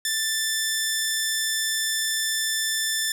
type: tone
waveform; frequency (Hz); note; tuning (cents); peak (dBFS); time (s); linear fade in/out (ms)
10% pulse; 1767; A6; +7; -14; 0.05-3.12; 2
effects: none